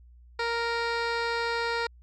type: tone with low-pass filter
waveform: 15% pulse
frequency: 466.2 Hz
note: A#4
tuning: in tune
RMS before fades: -29 dBFS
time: 0.39-1.87 s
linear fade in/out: 5 ms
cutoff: 3900 Hz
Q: 1.7
effects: added 60 Hz sine -50 dBFS peak until 2.02 s